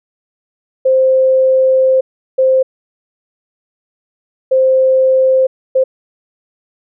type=tone bursts at uneven times; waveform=sine; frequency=523.3 Hz; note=C5; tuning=in tune; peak=-7 dBFS; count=4; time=0.85-2.01 / 2.38-2.63 / 4.51-5.47 / 5.75-5.84 s; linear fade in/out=10 ms; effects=none